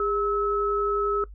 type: tone pair together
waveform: sine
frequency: 407.2 / 1296 Hz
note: G#4 / E6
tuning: -34 / -30 cents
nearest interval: octave + minor sixth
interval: 2004 cents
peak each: -25 dBFS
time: 0-1.24 s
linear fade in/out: 2 ms
effects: noise-tail reverb RT60 0.1 s tail -19 dB re dry + added 50 Hz sine -40 dBFS peak until 1.34 s